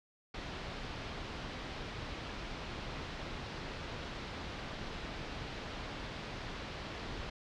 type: low-pass noise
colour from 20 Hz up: pink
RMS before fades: -43 dBFS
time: 0.34-7.3 s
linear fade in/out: 5 ms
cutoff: 4600 Hz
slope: 24 dB/octave
effects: none